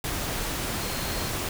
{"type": "tone in noise", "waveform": "sine", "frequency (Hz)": 4238, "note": "C8", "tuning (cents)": 21, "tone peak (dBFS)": -41, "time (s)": [0.81, 1.28], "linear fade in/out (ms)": 2, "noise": "pink", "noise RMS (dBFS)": -30, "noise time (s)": [0.04, 1.49], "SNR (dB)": -14, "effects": []}